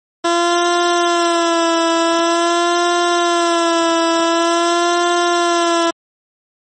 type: tone with vibrato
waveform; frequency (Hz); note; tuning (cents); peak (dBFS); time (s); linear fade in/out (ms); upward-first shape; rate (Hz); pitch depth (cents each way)
15% pulse; 340; F4; -46; -6; 0.24-5.91; 10; sine; 0.46; 41
effects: MP3 32 kbps